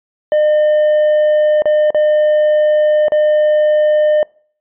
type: tone with dropouts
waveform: triangle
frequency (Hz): 606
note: D#5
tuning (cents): -46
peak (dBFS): -7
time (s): 0.32-4.23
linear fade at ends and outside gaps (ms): 1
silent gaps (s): 1.621-1.656 / 1.905-1.946 / 3.083-3.12
effects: noise-tail reverb RT60 0.5 s tail -25 dB re dry + resampled to 8000 Hz